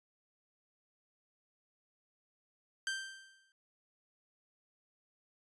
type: tone with exponential decay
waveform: sawtooth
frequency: 1568 Hz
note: G6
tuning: in tune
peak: -29 dBFS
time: 2.87-3.52 s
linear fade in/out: 1 ms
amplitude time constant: 140 ms
effects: resampled to 22050 Hz